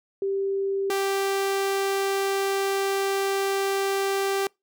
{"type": "tone pair in turn", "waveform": ["sine", "sawtooth"], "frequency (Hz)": [392, 392], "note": ["G4", "G4"], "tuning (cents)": [0, 0], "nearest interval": "unison", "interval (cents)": 0, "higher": "neither", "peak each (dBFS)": [-23, -19], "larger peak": "second", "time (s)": [[0.22, 0.9], [0.9, 4.47]], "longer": "second", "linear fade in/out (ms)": 2, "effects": ["noise-tail reverb RT60 0.2 s tail -26 dB re dry"]}